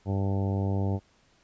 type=harmonic tone; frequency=98 Hz; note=G2; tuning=in tune; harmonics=1 / 2 / 3 / 4 / 5 / 6 / 7 / 8 / 9; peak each=-26 / -32 / -36 / -38 / -40 / -42 / -43 / -44 / -45 dBFS; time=0.05-1 s; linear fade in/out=50 ms; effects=pink hiss -64 dBFS RMS until 1.43 s + resampled to 16000 Hz